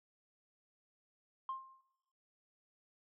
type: tone with exponential decay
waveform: sine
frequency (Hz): 1059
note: C6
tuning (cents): +21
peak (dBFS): -34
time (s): 1.49-1.81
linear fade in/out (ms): 2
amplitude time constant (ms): 68
effects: noise-tail reverb RT60 1.0 s tail -20 dB re dry + tanh soft clip ceiling -33 dBFS